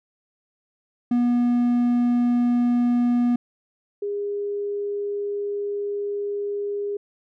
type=tone pair in turn; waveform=triangle / sine; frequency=242 / 407.4 Hz; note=B3 / G#4; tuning=-35 / -33 cents; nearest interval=major sixth; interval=902 cents; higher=second; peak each=-15 / -24 dBFS; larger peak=first; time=1.11-3.36 / 4.02-6.97 s; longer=second; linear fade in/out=5 ms; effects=none